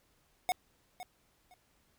square tone with echo, 730 Hz, F#5, 24 cents flat, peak -28 dBFS, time 0.49-0.52 s, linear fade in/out 0 ms, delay 510 ms, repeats 2, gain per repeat -14 dB, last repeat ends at 1.54 s, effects pink hiss -71 dBFS RMS until 1.98 s

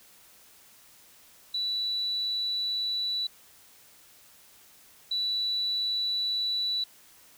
sine tone pair in turn, 3951 / 3951 Hz, B7 / B7, 0 / 0 cents, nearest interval unison, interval 0 cents, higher neither, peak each -27 / -26 dBFS, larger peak second, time 1.54-3.27 / 5.11-6.84 s, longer neither, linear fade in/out 5 ms, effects white hiss -56 dBFS RMS until 7.37 s

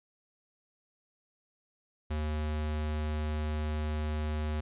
square tone, 76.3 Hz, D#2, 33 cents flat, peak -31 dBFS, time 2.1-4.61 s, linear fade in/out 10 ms, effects resampled to 8000 Hz + 12-bit

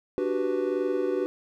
triangle chord, G major seventh, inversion second, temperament equal, 293.7 / 370 / 392 / 493.9 Hz, D4 / F#4 / G4 / B4, 0 / 0 / 0 / 0 cents, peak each -30 / -26 / -29 / -28 dBFS, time 0.18-1.26 s, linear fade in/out 0 ms, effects none

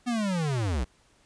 square linear sweep, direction down, 250 to 53.8 Hz, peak -26 dBFS, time 0.06-0.85 s, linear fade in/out 20 ms, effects pink hiss -63 dBFS RMS until 1.25 s + resampled to 22050 Hz

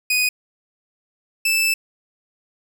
sawtooth tone pair in turn, 2489 / 2637 Hz, D#7 / E7, 0 / 0 cents, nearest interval minor second, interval 100 cents, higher second, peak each -13 dBFS, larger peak neither, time 0.1-0.29 / 1.45-1.74 s, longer second, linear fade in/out 5 ms, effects none

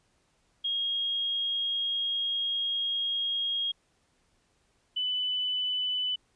sine tone pair in turn, 3265 / 2996 Hz, G#7 / F#7, -30 / +21 cents, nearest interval minor second, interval 149 cents, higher first, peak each -27 dBFS, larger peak neither, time 0.64-3.72 / 4.96-6.16 s, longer first, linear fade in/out 10 ms, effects pink hiss -70 dBFS RMS until 6.35 s + resampled to 22050 Hz

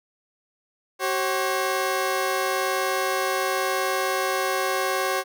15% pulse tone pair together, 379.7 / 540 Hz, F#4 / C#5, +45 / -45 cents, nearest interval tritone, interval 610 cents, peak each -19 dBFS, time 0.99-5.24 s, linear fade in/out 50 ms, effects none

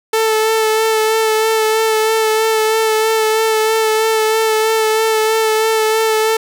sawtooth tone with vibrato, 440 Hz, A4, in tune, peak -8 dBFS, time 0.13-6.37 s, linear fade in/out 5 ms, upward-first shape sine, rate 3.1 Hz, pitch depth 20 cents each way, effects none

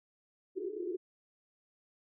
pink band-pass noise, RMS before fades -38 dBFS, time 0.55-0.97 s, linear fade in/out 20 ms, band 340 to 410 Hz, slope 96 dB/octave, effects none

